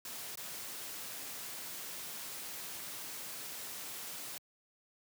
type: noise with dropouts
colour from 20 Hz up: white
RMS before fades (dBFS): -44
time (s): 0.05-4.38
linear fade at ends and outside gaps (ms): 2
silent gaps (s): 0.356-0.373
effects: high-pass 100 Hz 12 dB/octave